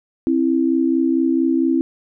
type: tone pair together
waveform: sine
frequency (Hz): 265.2 / 329.6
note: C4 / E4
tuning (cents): +23 / 0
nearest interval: major third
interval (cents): 377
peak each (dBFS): -17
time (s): 0.27-1.81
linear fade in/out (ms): 0
effects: none